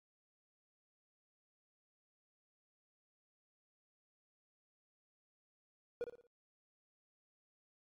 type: tone with echo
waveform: triangle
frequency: 480.8 Hz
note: B4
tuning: 46 cents flat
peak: -34 dBFS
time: 6.01-6.04 s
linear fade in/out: 0 ms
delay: 57 ms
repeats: 4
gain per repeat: -8 dB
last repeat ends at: 6.268 s
effects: AAC 48 kbps